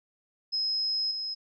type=tone with level steps; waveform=sine; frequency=5120 Hz; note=D#8; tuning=49 cents sharp; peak=-26 / -31 dBFS; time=0.52-1.35 s; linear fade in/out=20 ms; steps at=1.11 s; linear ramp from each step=2 ms; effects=none

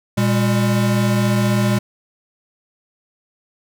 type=tone pair together; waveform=square; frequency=118.43 / 202.3 Hz; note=A#2 / G#3; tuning=+28 / -45 cents; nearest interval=major sixth; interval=927 cents; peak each=-18 / -18 dBFS; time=0.17-1.79 s; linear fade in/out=10 ms; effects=none

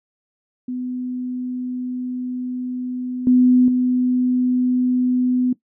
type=tone with level steps; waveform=sine; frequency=250.9 Hz; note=B3; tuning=28 cents sharp; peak=-23 / -10 / -15 dBFS; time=0.68-5.53 s; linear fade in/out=5 ms; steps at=3.27 / 3.68 s; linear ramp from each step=2 ms; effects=noise-tail reverb RT60 0.1 s tail -17 dB re dry

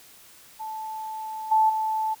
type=tone with level steps; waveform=sine; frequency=875 Hz; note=A5; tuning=10 cents flat; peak=-31 / -16 / -23 dBFS; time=0.59-2.15 s; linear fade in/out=20 ms; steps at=1.51 / 1.69 s; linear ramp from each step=10 ms; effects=white hiss -51 dBFS RMS until 2.2 s

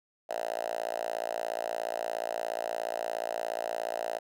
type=tone with high-pass filter; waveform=5% pulse; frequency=57 Hz; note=A#1; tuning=38 cents flat; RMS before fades=-34 dBFS; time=0.29-4.19 s; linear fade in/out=10 ms; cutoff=650 Hz; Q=5.4; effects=none

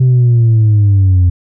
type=linear sweep; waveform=sine; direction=down; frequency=129.9 to 87.31 Hz; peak=-3 dBFS; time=0-1.3 s; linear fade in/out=10 ms; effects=tanh soft clip ceiling -4 dBFS

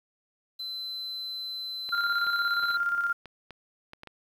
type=tone; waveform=triangle; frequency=4050 Hz; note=B7; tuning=43 cents sharp; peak=-32 dBFS; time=0.59-2.77 s; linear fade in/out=10 ms
type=clicks; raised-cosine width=0.3 ms; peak=-27 dBFS; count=9; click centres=1.891 / 2.267 / 2.636 / 2.705 / 3.257 / 3.507 / 3.934 / 4.034 / 4.073 s
type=tone with tremolo; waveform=sine; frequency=1396.9 Hz; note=F6; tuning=in tune; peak=-23 dBFS; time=1.92-3.13 s; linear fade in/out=10 ms; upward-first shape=square; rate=17 Hz; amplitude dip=45%
effects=9-bit

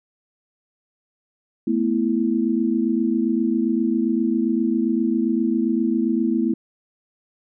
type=chord; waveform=sine; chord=A suspended second; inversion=none; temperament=just; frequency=220 / 247.5 / 330 Hz; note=A3 / B3 / E4; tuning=0 / +4 / +2 cents; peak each=-22 dBFS; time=1.67-6.54 s; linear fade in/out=5 ms; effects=none

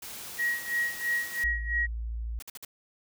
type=noise; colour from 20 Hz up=white; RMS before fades=-41 dBFS; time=0.02-1.44 s; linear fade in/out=5 ms
type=tone with tremolo; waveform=sine; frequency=1900 Hz; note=A#6; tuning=33 cents sharp; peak=-24 dBFS; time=0.38-1.87 s; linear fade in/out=20 ms; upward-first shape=sine; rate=3 Hz; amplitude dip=85%
type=tone; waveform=sine; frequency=56.8 Hz; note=A#1; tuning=44 cents flat; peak=-31 dBFS; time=1.44-2.39 s; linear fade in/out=0 ms
type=noise bursts; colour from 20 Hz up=white; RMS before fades=-42 dBFS; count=4; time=2.4-2.649 s; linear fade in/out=2 ms; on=24 ms; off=51 ms
effects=none

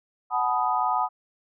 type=chord; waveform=sine; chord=B dominant seventh; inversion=second; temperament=equal with one note detuned; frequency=740 / 860.9 / 987.8 / 1244.5 Hz; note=F#5 / A5 / B5 / D#6; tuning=0 / -38 / 0 / 0 cents; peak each=-27 dBFS; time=0.3-1.09 s; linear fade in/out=50 ms; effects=none

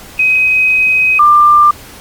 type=tone pair in turn; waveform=sine; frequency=2523 / 1190.7 Hz; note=D#7 / D6; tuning=+23 / +23 cents; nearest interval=octave + minor second; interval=1300 cents; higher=first; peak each=-7 / -3 dBFS; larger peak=second; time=0.19-1.19 / 1.19-1.71 s; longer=first; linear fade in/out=5 ms; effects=pink hiss -34 dBFS RMS until 2 s + Opus 48 kbps

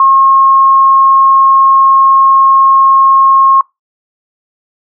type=tone; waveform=sine; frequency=1079 Hz; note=C#6; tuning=47 cents flat; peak=-3 dBFS; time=0-3.61 s; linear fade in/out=2 ms; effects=noise-tail reverb RT60 0.2 s tail -24 dB re dry

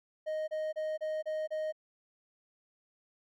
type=tone bursts; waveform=triangle; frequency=622.3 Hz; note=D#5; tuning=in tune; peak=-30 dBFS; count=6; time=0.26-1.725 s; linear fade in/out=20 ms; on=220 ms; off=29 ms; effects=none

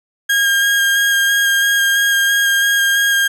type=tone with vibrato; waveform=35% pulse; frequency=1620 Hz; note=G#6; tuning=43 cents flat; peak=-10 dBFS; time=0.29-3.28 s; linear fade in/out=10 ms; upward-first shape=square; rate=3 Hz; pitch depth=10 cents each way; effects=none

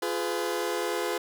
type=chord; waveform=sawtooth; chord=F diminished; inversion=none; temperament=just; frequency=349.2 / 419.1 / 502.9 Hz; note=F4 / Ab4 / Cb5; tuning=0 / +16 / +31 cents; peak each=-28 dBFS; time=0.02-1.18 s; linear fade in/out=5 ms; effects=none

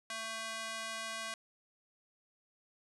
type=tone with high-pass filter; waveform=square; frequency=223.3 Hz; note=A3; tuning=26 cents sharp; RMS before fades=-41 dBFS; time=0.1-1.34 s; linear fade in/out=2 ms; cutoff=1200 Hz; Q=0.77; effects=resampled to 24000 Hz

